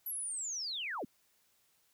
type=linear sweep; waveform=sine; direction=down; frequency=11840 to 155.56 Hz; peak=-36 dBFS; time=0.06-1.05 s; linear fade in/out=5 ms; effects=white hiss -72 dBFS RMS until 1.93 s